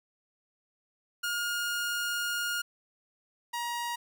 sawtooth tone pair in turn, 1423 / 949.7 Hz, F6 / A#5, +32 / +32 cents, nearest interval perfect fifth, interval 700 cents, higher first, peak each -26 / -28 dBFS, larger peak first, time 1.23-2.62 / 3.53-3.96 s, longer first, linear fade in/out 10 ms, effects none

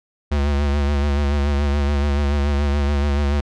square tone with vibrato, 71.6 Hz, D2, 43 cents flat, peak -17 dBFS, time 0.31-3.41 s, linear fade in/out 10 ms, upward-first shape sine, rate 7 Hz, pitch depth 47 cents each way, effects low-pass 5000 Hz 12 dB/octave

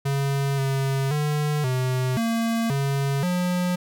square tone with pitch steps, 138.7 / 135.8 / 149.3 / 128.2 / 228.7 / 138.6 / 179.2 Hz, C#3 / C#3 / D3 / C3 / A#3 / C#3 / F3, +1 / -35 / +29 / -35 / -33 / 0 / +45 cents, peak -22 dBFS, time 0.05-3.76 s, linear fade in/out 10 ms, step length 530 ms, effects none

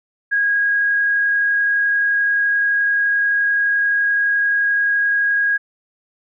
sine tone with frequency modulation, 1642 Hz, G#6, 20 cents flat, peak -14 dBFS, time 0.31-5.58 s, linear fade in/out 20 ms, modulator 31.6 Hz, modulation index 0.42, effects none

